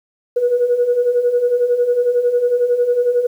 sine beating tone pair, 478.2 / 489.2 Hz, A#4 / B4, +44 / -16 cents, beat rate 11 Hz, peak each -19 / -13 dBFS, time 0.36-3.27 s, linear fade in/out 10 ms, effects tanh soft clip ceiling -6 dBFS + 8-bit

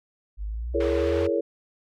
sine exponential sweep, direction up, 49.15 to 87.31 Hz, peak -28 dBFS, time 0.37-1.3 s, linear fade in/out 50 ms
sine chord, A# half-diminished seventh, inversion second, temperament just, 335.6 / 419.5 / 466.2 / 559.4 Hz, E4 / G#4 / A#4 / C#5, +31 / +17 / 0 / +16 cents, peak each -27 dBFS, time 0.74-1.41 s, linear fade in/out 10 ms
pink band-pass noise, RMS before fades -39 dBFS, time 0.8-1.27 s, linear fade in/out 5 ms, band 690 to 2800 Hz, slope 12 dB/octave
effects none

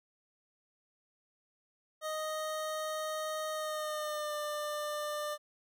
25% pulse tone with pitch glide, 622.3 to 596.6 Hz, D#5 to D5, 0 to +27 cents, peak -31 dBFS, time 2.01-5.38 s, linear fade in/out 50 ms, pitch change -73 cents, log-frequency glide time 3.52-4.36 s, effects none

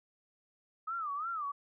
sine tone with vibrato, 1244.5 Hz, D#6, in tune, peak -34 dBFS, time 0.87-1.52 s, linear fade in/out 10 ms, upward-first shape sine, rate 2.9 Hz, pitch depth 180 cents each way, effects none

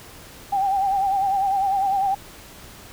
sine tone with vibrato, 784 Hz, G5, in tune, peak -18 dBFS, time 0.52-2.15 s, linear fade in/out 10 ms, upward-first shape sine, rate 10 Hz, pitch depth 57 cents each way, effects pink hiss -43 dBFS RMS until 2.92 s

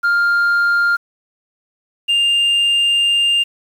sine tone pair in turn, 1401 / 2802 Hz, F6 / F7, +5 / +5 cents, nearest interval octave, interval 1200 cents, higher second, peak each -9 dBFS, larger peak neither, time 0.03-0.97 / 2.08-3.44 s, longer second, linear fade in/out 20 ms, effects tanh soft clip ceiling -11 dBFS + 7-bit

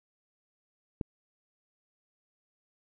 click, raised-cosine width 3 ms, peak -19 dBFS, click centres 1.012 s, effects none

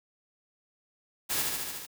white noise with echo, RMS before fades -30 dBFS, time 1.29-1.43 s, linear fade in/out 20 ms, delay 73 ms, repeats 6, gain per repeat -2 dB, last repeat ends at 1.868 s, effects none

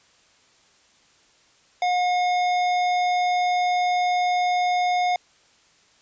sine tone with hard clipping, 720 Hz, F#5, 47 cents flat, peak -21 dBFS, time 1.82-5.16 s, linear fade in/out 2 ms, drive 13 dB, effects white hiss -58 dBFS RMS until 6.01 s + resampled to 16000 Hz

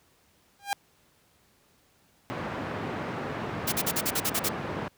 sawtooth tone with exponential growth, 803 Hz, G5, 41 cents sharp, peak -19 dBFS, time 0.59-0.73 s, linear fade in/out 1 ms, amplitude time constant 29 ms
pink band-pass noise, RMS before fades -34 dBFS, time 2.3-4.88 s, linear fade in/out 0 ms, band 120 to 1700 Hz, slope 12 dB/octave
white noise bursts, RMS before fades -27 dBFS, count 9, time 3.67-4.491 s, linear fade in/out 10 ms, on 53 ms, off 43 ms
effects pink hiss -64 dBFS RMS until 4.97 s + high-pass 60 Hz 12 dB/octave

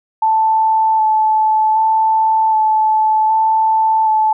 sine tone with vibrato, 875 Hz, A5, 10 cents flat, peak -10 dBFS, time 0.22-4.33 s, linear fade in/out 5 ms, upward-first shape square, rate 0.65 Hz, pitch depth 12 cents each way, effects none

